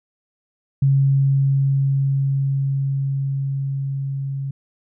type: tone with level ramp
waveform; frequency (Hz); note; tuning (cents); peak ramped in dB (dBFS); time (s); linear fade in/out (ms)
sine; 137.1; C#3; -19; -12 to -23; 0.82-4.51; 5
effects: none